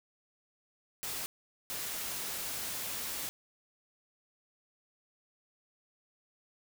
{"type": "noise bursts at uneven times", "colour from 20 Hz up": "white", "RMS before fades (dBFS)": -38, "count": 2, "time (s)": [[1.03, 1.26], [1.7, 3.29]], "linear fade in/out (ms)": 0, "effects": []}